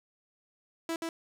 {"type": "tone with echo", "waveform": "sawtooth", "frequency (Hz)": 329.6, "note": "E4", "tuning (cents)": 0, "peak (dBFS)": -27, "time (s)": [0.89, 0.96], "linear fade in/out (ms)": 2, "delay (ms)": 130, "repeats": 1, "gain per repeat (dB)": -2, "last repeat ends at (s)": 1.09, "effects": ["low-pass 12000 Hz 12 dB/octave", "9-bit"]}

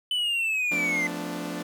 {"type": "linear sweep", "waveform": "triangle", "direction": "down", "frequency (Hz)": [3015, 2043], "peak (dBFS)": -22, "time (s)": [0.11, 1.07], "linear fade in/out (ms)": 2}
{"type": "chord", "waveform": "sawtooth", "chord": "B half-diminished seventh", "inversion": "second", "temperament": "equal with one note detuned", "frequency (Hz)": [174.61, 220, 252.3, 293.7], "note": ["F3", "A3", "B3", "D4"], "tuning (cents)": [0, 0, 37, 0], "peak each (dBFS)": [-32, -35, -35, -30], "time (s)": [0.71, 1.63], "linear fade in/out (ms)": 10}
{"effects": []}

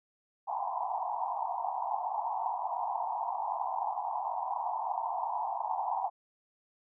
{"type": "band-pass noise", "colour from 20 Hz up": "white", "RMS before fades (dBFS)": -34, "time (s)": [0.47, 6.1], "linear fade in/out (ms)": 20, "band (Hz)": [700, 1000], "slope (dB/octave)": 96, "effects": []}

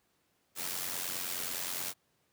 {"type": "noise with amplitude modulation", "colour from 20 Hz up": "white", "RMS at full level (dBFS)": -34, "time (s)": [0.55, 1.94], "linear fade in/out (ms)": 50, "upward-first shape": "sine", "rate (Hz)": 89.5, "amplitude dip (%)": 65, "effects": ["pink hiss -74 dBFS RMS until 2.32 s", "high-pass 100 Hz 12 dB/octave"]}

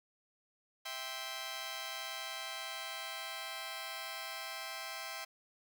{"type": "chord", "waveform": "10% pulse", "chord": "C major", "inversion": "first", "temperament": "just", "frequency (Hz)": [654.1, 784.9, 1046.5], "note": ["E5", "G5", "C6"], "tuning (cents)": [-14, 2, 0], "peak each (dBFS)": [-37, -37, -37], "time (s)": [0.85, 5.25], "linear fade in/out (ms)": 10, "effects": []}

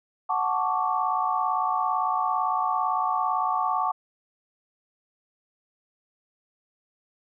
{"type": "chord", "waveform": "sine", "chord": "D major seventh", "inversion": "first", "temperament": "equal with one note detuned", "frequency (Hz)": [740, 880, 1108.7, 1166.5], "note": ["F#5", "A5", "C#6", "D6"], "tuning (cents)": [0, 0, 0, -12], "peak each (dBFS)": -28, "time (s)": [0.29, 3.92], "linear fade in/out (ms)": 10, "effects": []}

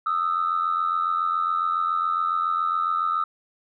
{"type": "tone pair together", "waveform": "sine", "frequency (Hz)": [1231.3, 1318.5], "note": ["D#6", "E6"], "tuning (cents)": [-18, 0], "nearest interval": "minor second", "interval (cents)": 118, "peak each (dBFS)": -23, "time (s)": [0.06, 3.24], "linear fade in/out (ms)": 5, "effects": ["tanh soft clip ceiling -15 dBFS"]}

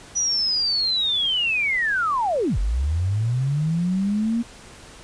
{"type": "linear two-way sweep", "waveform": "sine", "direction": "down then up", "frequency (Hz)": [5910, 43.2, 237.8], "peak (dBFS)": -19, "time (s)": [0.15, 4.43], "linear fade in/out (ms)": 20, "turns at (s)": 2.58, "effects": ["pink hiss -44 dBFS RMS until 5.03 s", "resampled to 22050 Hz"]}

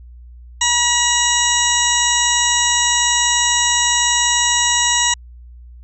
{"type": "harmonic tone", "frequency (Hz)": 961, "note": "B5", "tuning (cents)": -48, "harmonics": [1, 2, 3, 4, 6, 7, 8], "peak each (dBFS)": [-21, -21, -21, -21, -21, -21, -21], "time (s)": [0.61, 5.14], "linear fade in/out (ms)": 5, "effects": ["added 60 Hz sine -36 dBFS peak until 5.83 s"]}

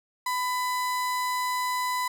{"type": "tone", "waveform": "35% pulse", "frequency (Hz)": 1000, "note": "B5", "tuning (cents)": 21, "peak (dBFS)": -24, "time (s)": [0.26, 2.08], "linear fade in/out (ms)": 5, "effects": []}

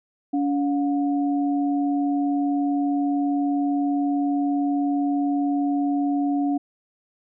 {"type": "tone pair together", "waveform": "sine", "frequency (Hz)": [284.5, 716.9], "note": ["C#4", "F5"], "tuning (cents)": [45, 45], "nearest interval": "octave + major third", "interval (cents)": 1600, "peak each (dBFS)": [-20, -29], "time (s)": [0.33, 6.58], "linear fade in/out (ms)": 10, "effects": []}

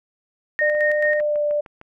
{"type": "tone with tremolo", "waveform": "sine", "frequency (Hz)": 1850, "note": "A#6", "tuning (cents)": -14, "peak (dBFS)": -18, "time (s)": [0.59, 1.2], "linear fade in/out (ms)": 0, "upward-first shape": "square", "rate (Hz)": 4.6, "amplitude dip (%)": 55}
{"type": "tone with pitch glide", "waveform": "sine", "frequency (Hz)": [599, 590.8], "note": ["D5", "D5"], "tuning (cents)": [34, 10], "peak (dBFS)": -18, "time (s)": [0.61, 1.61], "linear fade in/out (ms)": 10, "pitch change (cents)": -24, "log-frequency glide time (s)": [1.18, 1.43]}
{"type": "click train", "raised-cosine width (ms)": 0.5, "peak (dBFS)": -26, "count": 8, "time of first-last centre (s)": [0.75, 1.814], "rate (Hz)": 6.58}
{"effects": []}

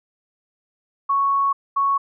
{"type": "tone bursts at uneven times", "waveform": "sine", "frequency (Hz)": 1108.7, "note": "C#6", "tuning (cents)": 0, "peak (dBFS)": -16, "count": 2, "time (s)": [[1.09, 1.53], [1.76, 1.98]], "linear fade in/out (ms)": 10, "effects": []}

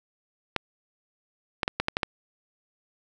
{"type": "clicks", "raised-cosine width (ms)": 0.3, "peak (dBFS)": -8, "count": 7, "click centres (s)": [0.563, 1.632, 1.679, 1.8, 1.884, 1.969, 2.032], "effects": []}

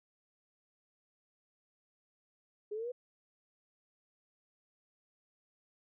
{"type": "exponential sweep", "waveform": "sine", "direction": "up", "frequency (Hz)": [410.1, 504], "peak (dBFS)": -36, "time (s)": [2.71, 2.92], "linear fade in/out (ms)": 10, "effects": []}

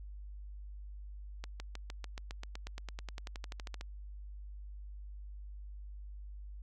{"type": "accelerating click train", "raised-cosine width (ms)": 0.2, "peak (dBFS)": -26, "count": 23, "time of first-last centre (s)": [1.44, 3.811], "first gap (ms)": 160, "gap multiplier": 0.96, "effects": ["added 50 Hz sine -44 dBFS peak until 6.62 s"]}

